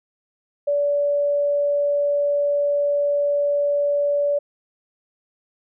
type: tone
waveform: sine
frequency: 576 Hz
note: D5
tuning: 34 cents flat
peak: -17 dBFS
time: 0.67-4.39 s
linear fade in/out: 10 ms
effects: none